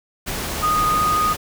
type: tone in noise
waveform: sine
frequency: 1238 Hz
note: D#6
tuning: 9 cents flat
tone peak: -16 dBFS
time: 0.62-1.34 s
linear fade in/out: 20 ms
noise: pink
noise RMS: -26 dBFS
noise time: 0.26-1.37 s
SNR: +7 dB
effects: none